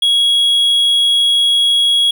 triangle tone, 3322 Hz, G#7, in tune, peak -8 dBFS, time 0.02-2.11 s, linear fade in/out 5 ms, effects none

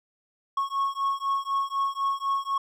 triangle beating tone pair, 1097 / 1101 Hz, C#6 / C#6, -18 / -12 cents, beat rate 4 Hz, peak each -26 dBFS, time 0.57-2.58 s, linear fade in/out 5 ms, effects none

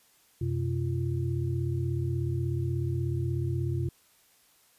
sine tone cluster, 91.8 / 128.3 / 343.8 Hz, F#2 / C3 / F4, -13 / -34 / -27 cents, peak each -31 / -29 / -36 dBFS, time 0.41-3.89 s, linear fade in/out 5 ms, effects white hiss -63 dBFS RMS until 4.78 s + resampled to 32000 Hz

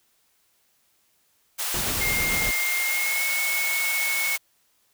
white high-pass noise, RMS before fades -28 dBFS, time 1.58-4.38 s, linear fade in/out 20 ms, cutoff 560 Hz, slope 24 dB/octave
pink noise with tremolo, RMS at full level -29 dBFS, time 1.74-2.51 s, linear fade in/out 2 ms, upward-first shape sine, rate 8.8 Hz, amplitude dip 35%
sine tone with pitch glide, 2122 to 2198 Hz, C7 to C#7, +24 to -15 cents, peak -24 dBFS, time 2.01-4.36 s, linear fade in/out 5 ms, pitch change +61 cents, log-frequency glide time 2.81-3.25 s
effects white hiss -66 dBFS RMS until 4.93 s

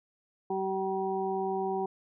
harmonic tone, 191.6 Hz, G3, 39 cents flat, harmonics 1 / 2 / 4 / 5, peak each -38 / -31 / -33 / -39 dBFS, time 0.5-1.86 s, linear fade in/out 5 ms, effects none

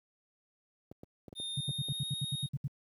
clicks, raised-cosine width 2 ms, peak -33 dBFS, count 7, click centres 0.915 / 1.034 / 1.282 / 1.328 / 1.4 / 1.692 / 1.886 s
square tone with pitch glide, 3651 to 3730 Hz, A#7 to A#7, -37 to 0 cents, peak -37 dBFS, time 1.35-2.49 s, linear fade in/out 50 ms, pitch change +37 cents, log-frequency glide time 1.52-2.07 s
sine tone bursts, 138.59 Hz, C#3, in tune, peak -30 dBFS, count 11, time 1.57-2.675 s, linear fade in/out 5 ms, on 35 ms, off 72 ms
effects high-pass 80 Hz 12 dB/octave + 11-bit

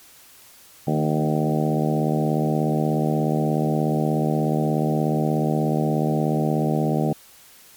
harmonic tone with a mistuned harmonic, 76.7 Hz, D#2, 24 cents flat, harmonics 2 / 3 / 4 / 5 / 6 / 7 / 8 / 9 / 10, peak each -22 / -25 / -27 / -29 / -30 / -33 / -30 / -34 / -30 dBFS, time 0.87-7.13 s, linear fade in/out 5 ms, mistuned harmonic 3, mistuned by -31 cents, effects white hiss -49 dBFS RMS until 7.76 s + MP3 96 kbps

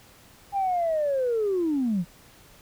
sine linear sweep, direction down, 811 to 160.2 Hz, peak -21 dBFS, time 0.52-2.05 s, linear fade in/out 50 ms, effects tanh soft clip ceiling -18 dBFS + pink hiss -53 dBFS RMS until 2.61 s

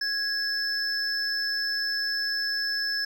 triangle tone pair together, 1658 / 5264 Hz, G#6 / E8, -3 / -3 cents, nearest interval octave + minor sixth, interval 2000 cents, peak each -27 dBFS, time 0.01-3.05 s, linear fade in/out 5 ms, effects none

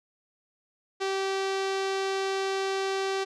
sawtooth tone with low-pass filter, 387.1 Hz, G4, 22 cents flat, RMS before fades -29 dBFS, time 1-3.25 s, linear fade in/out 20 ms, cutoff 5500 Hz, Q 1.2, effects none

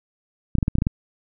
clicks, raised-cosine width 5 ms, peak -7 dBFS, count 8, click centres 0.553 / 0.585 / 0.628 / 0.681 / 0.754 / 0.785 / 0.821 / 0.869 s, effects none

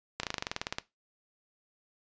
slowing click train, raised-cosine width 0.2 ms, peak -14 dBFS, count 14, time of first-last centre 0.2-0.785 s, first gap 33 ms, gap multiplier 1.05, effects noise-tail reverb RT60 0.2 s tail -18 dB re dry + resampled to 16000 Hz

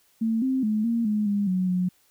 sine tone with pitch steps, 224.6 / 262.3 / 214.3 / 232.1 / 211.1 / 203 / 184.5 / 181.5 Hz, A3 / C4 / A3 / A#3 / G#3 / G#3 / F#3 / F#3, +36 / +4 / -45 / -7 / +29 / -39 / -5 / -33 cents, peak -21 dBFS, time 0.21-1.89 s, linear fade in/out 10 ms, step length 210 ms, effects white hiss -63 dBFS RMS until 2.1 s

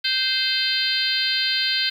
harmonic tone with a mistuned harmonic, 520 Hz, C5, 11 cents flat, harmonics 3 / 4 / 5 / 6 / 7 / 8 / 9, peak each -28 / -30 / -30 / -26 / -28 / -24 / -28 dBFS, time 0.04-1.9 s, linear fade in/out 10 ms, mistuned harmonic 9, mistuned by +22 cents, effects 8-bit

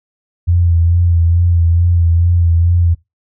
sine tone with vibrato, 85.5 Hz, F2, 36 cents flat, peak -8 dBFS, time 0.47-2.95 s, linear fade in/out 20 ms, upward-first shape sine, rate 2.3 Hz, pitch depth 36 cents each way, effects noise-tail reverb RT60 0.2 s tail -21 dB re dry

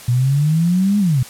sine exponential two-way sweep, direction up then down, 119.1 to 210 to 119.1 Hz, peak -12 dBFS, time 0.08-1.23 s, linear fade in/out 5 ms, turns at 0.99 s, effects white hiss -37 dBFS RMS until 1.29 s + low-pass 12000 Hz 12 dB/octave

